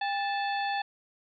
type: harmonic tone with a mistuned harmonic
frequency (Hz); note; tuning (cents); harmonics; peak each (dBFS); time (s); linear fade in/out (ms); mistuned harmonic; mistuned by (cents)
875; A5; -10; 1 / 2 / 3 / 4 / 5; -29 / -35 / -39 / -41 / -43; 0.01-0.82; 5; 1; -150
effects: none